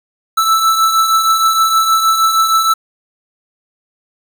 square beating tone pair, 1318.5 / 1324.9 Hz, E6 / E6, 0 / +8 cents, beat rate 6.4 Hz, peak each -11 / -19 dBFS, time 0.37-2.74 s, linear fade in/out 10 ms, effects 7-bit

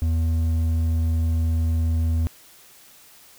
sine tone with hard clipping, 81.6 Hz, E2, 17 cents flat, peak -20 dBFS, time 0.02-2.27 s, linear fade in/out 0 ms, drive 5 dB, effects white hiss -50 dBFS RMS until 3.38 s

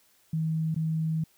sine tone with dropouts, 159.6 Hz, D#3, 44 cents sharp, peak -25 dBFS, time 0.33-1.24 s, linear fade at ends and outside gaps 5 ms, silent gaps 0.745-0.761 s, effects white hiss -64 dBFS RMS until 1.37 s

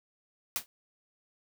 white noise with exponential decay, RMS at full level -27 dBFS, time 0.56-0.66 s, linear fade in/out 0 ms, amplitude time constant 21 ms, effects none

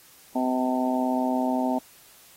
harmonic tone, 127.8 Hz, C3, 40 cents flat, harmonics 2 / 3 / 4 / 5 / 6 / 7, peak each -24 / -38 / -37 / -29 / -31 / -31 dBFS, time 0.35-1.79 s, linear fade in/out 10 ms, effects white hiss -53 dBFS RMS until 2.36 s + AAC 48 kbps

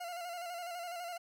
40% pulse tone with vibrato, 698.5 Hz, F5, in tune, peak -39 dBFS, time 0-1.18 s, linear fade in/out 10 ms, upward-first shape square, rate 12 Hz, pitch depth 44 cents each way, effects none

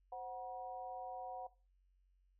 sine tone with amplitude modulation, 740 Hz, F#5, in tune, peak -39 dBFS, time 0.12-1.47 s, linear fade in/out 5 ms, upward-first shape sine, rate 219 Hz, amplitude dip 90%, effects noise-tail reverb RT60 0.3 s tail -17 dB re dry + added 46 Hz sine -70 dBFS peak until 2.39 s

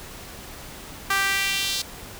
sawtooth tone with high-pass filter sweep, 392 Hz, G4, in tune, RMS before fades -24 dBFS, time 1.1-1.82 s, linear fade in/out 5 ms, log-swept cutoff 1300 to 4200 Hz, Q 2, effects pink hiss -40 dBFS RMS until 2.19 s

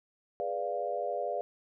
sine chord, G# diminished seventh, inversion none, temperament equal, 415.3 / 493.9 / 587.3 / 698.5 Hz, G#4 / B4 / D5 / F5, 0 / 0 / 0 / 0 cents, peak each -39 / -37 / -35 / -35 dBFS, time 0.4-1.41 s, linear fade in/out 0 ms, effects none

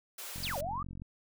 white high-pass noise, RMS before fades -43 dBFS, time 0.18-0.61 s, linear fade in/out 5 ms, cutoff 350 Hz, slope 96 dB/octave
click train, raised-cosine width 5 ms, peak -32 dBFS, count 31, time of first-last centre 0.36-1.019 s, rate 45.5 Hz
sine exponential two-way sweep, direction down then up, 5320 to 538 to 1250 Hz, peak -34 dBFS, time 0.43-0.83 s, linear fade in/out 5 ms, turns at 0.58 s
effects none

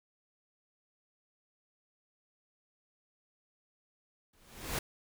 pink noise with exponential growth, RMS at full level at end -31 dBFS, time 4.33-4.79 s, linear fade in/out 5 ms, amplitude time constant 100 ms, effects none

